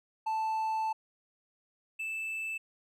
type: tone pair in turn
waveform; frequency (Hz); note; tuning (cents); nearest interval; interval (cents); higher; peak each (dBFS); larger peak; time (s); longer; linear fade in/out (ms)
triangle; 880 / 2637; A5 / E7; 0 / 0; octave + perfect fifth; 1900; second; -27 / -32; first; 0.26-0.93 / 1.99-2.58; first; 10
effects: none